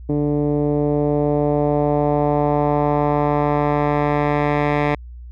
10% pulse tone with low-pass filter sweep, 146.83 Hz, D3, in tune, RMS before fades -18 dBFS, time 0.09-4.95 s, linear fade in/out 5 ms, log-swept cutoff 350 to 2100 Hz, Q 1.4, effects added 60 Hz sine -33 dBFS peak until 5.31 s

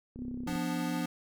sine tone, 246.9 Hz, B3, in tune, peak -36 dBFS, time 0.16-0.53 s, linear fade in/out 50 ms
click train, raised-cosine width 3 ms, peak -31 dBFS, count 14, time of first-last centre 0.16-0.558 s, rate 32.7 Hz
square chord, B diminished, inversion second, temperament equal, 174.61 / 246.9 / 293.7 Hz, F3 / B3 / D4, 0 / 0 / 0 cents, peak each -36 dBFS, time 0.47-1.06 s, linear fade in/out 5 ms
effects none

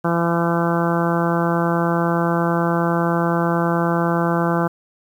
harmonic tone, 169.5 Hz, E3, 49 cents sharp, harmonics 1 / 2 / 3 / 4 / 5 / 6 / 7 / 8 / 9, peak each -20 / -23 / -25 / -26 / -27 / -28 / -28 / -29 / -30 dBFS, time 0.04-4.68 s, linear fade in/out 10 ms, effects 8-bit

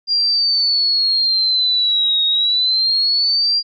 sine exponential two-way sweep, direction down then up, 4800 to 3749 to 4800 Hz, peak -13 dBFS, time 0.07-3.63 s, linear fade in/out 50 ms, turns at 2.25 s, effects none

